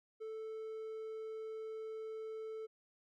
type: tone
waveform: triangle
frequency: 440 Hz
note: A4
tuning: in tune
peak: -40 dBFS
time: 0.2-2.67 s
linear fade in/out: 20 ms
effects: none